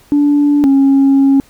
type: tone pair in turn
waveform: sine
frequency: 290 / 273.7 Hz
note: D4 / C#4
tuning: -22 / -22 cents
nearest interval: minor second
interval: 100 cents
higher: first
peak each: -6 / -4 dBFS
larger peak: second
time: 0.12-0.64 / 0.64-1.4 s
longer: second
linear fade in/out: 0 ms
effects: tanh soft clip ceiling -4 dBFS + pink hiss -47 dBFS RMS until 1.49 s